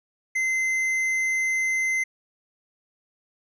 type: tone with tanh clipping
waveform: sine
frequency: 2066 Hz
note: C7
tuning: 22 cents flat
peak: -23 dBFS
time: 0.35-2.04 s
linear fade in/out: 10 ms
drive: 8 dB
effects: none